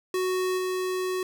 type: tone with level steps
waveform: square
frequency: 370 Hz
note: F#4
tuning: in tune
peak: -25 / -27 dBFS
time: 0.14-1.23 s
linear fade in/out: 2 ms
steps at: 0.57 s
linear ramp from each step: 20 ms
effects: none